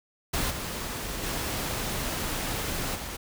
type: noise with level steps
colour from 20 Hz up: pink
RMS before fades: -28 / -34 / -31 / -36 dBFS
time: 0.33-3.17 s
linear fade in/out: 10 ms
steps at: 0.5 / 1.23 / 2.95 s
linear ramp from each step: 10 ms
effects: none